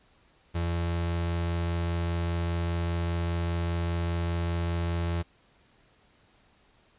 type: tone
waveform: 35% pulse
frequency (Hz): 85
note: F2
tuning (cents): -46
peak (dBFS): -25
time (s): 0.54-5.23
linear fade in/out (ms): 20
effects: pink hiss -63 dBFS RMS until 6.98 s + resampled to 8000 Hz